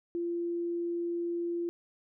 sine tone, 343.4 Hz, F4, 29 cents flat, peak -30 dBFS, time 0.15-1.69 s, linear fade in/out 0 ms, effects none

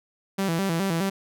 sawtooth tone with vibrato, 179.6 Hz, F3, 49 cents sharp, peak -19 dBFS, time 0.38-1.1 s, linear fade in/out 10 ms, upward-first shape square, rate 4.8 Hz, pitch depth 140 cents each way, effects none

